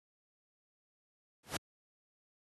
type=noise with exponential growth; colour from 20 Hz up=pink; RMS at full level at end=-31 dBFS; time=1.43-1.57 s; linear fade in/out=5 ms; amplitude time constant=30 ms; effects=high-pass 100 Hz 12 dB/octave + AAC 32 kbps